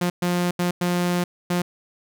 sawtooth tone bursts at uneven times, 176.7 Hz, F3, 21 cents sharp, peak -16 dBFS, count 5, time 0.01-0.1 / 0.22-0.51 / 0.59-0.71 / 0.81-1.24 / 1.5-1.62 s, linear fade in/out 5 ms, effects none

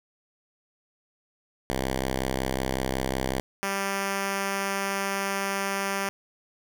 5% pulse tone pair in turn, 65.41 / 196.63 Hz, C2 / G3, 0 / +6 cents, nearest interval octave + perfect fifth, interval 1906 cents, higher second, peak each -15 / -15 dBFS, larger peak neither, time 1.7-3.4 / 3.63-6.09 s, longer second, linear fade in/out 0 ms, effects none

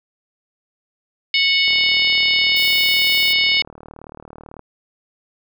harmonic tone, 736 Hz, F#5, 9 cents flat, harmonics 3 / 4 / 5 / 6 / 7, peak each -17 / -19 / -21 / -23 / -24 dBFS, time 1.34-3.62 s, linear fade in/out 2 ms
click train, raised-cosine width 1 ms, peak -23 dBFS, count 112, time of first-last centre 1.68-4.593 s, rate 38.1 Hz
violet noise, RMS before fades -29 dBFS, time 2.56-3.33 s, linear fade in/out 5 ms
effects none

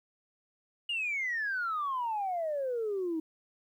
sine exponential sweep, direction down, 2891 to 311.1 Hz, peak -29 dBFS, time 0.89-3.2 s, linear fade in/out 5 ms, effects tanh soft clip ceiling -26 dBFS + 11-bit

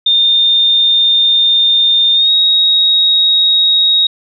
sine tone with pitch glide, 3629 to 3777 Hz, A#7 to A#7, -47 to +22 cents, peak -7 dBFS, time 0.06-4.07 s, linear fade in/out 5 ms, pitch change +69 cents, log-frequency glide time 2.14-2.31 s, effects none

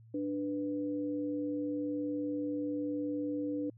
sine tone pair together, 294.3 / 494.9 Hz, D4 / B4, +4 / +4 cents, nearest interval major sixth, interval 900 cents, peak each -33 / -39 dBFS, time 0.14-3.7 s, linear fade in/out 5 ms, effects added 113 Hz sine -54 dBFS peak until 3.77 s

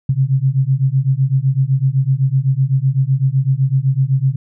sine beating tone pair, 130 / 137.9 Hz, C3 / C#3, -11 / -9 cents, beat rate 7.9 Hz, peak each -15 dBFS, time 0.09-4.36 s, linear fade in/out 5 ms, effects none

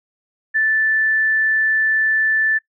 sine tone, 1758 Hz, A6, 2 cents flat, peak -14 dBFS, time 0.54-2.59 s, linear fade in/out 20 ms, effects noise-tail reverb RT60 0.1 s tail -20 dB re dry

